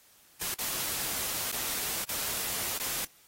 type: noise with dropouts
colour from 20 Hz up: white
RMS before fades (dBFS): -33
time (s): 0.41-3.05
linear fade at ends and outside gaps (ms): 5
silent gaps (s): 0.543-0.586 / 1.518-1.523 / 2.044-2.089 / 2.781-2.797
effects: white hiss -60 dBFS RMS until 3.27 s + AAC 48 kbps

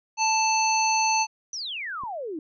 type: harmonic tone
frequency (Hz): 880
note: A5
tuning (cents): 0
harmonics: 1 / 3 / 5 / 7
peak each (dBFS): -22 / -27 / -30 / -27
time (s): 0.17-1.27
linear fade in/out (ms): 50
type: exponential sweep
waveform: sine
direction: down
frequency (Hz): 6130 to 293.7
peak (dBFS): -30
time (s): 1.53-2.39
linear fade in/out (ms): 2
type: click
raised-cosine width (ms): 3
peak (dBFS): -32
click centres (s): 2.036
effects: none

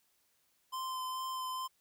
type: tone with vibrato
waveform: square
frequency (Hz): 1034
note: C6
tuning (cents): -21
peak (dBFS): -37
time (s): 0.72-1.68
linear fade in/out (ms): 20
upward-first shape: sine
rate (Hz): 2.3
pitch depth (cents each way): 13
effects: white hiss -74 dBFS RMS until 1.8 s

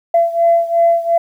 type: beating tone pair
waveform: sine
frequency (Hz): 676 / 678.8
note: E5 / F5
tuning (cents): +43 / -49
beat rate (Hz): 2.8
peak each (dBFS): -11 / -14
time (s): 0.14-1.18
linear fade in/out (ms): 5
effects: tanh soft clip ceiling -3 dBFS + 8-bit

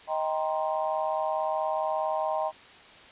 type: chord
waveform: sine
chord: C minor seventh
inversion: first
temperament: just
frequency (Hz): 627.9 / 784.9 / 941.9 / 1046.5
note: Eb5 / G5 / Bb5 / C6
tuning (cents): +16 / +2 / +18 / 0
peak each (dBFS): -29 / -31 / -33 / -35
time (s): 0.07-2.52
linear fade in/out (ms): 50
effects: white hiss -50 dBFS RMS until 3.11 s + resampled to 8000 Hz

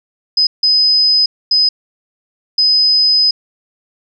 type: tone bursts at uneven times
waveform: sine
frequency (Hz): 5030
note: D#8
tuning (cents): +18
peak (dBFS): -8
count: 4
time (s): 0.37-0.47 / 0.63-1.26 / 1.51-1.69 / 2.58-3.31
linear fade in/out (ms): 5
effects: none

